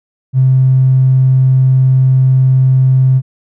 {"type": "tone with tanh clipping", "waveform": "triangle", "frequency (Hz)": 130.81, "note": "C3", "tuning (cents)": 0, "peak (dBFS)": -5, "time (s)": [0.33, 3.22], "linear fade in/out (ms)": 50, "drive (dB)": 2, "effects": []}